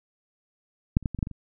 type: clicks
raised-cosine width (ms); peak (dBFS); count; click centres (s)
5; -6 / -29 / -13 / -20 / -20 / -11 / -22 / -27; 8; 0.969 / 1.027 / 1.058 / 1.147 / 1.189 / 1.228 / 1.271 / 1.313
effects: none